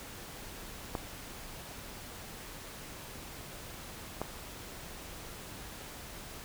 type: clicks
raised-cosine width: 1 ms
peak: -19 dBFS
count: 2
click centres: 0.952 / 4.216 s
effects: pink hiss -46 dBFS RMS until 6.44 s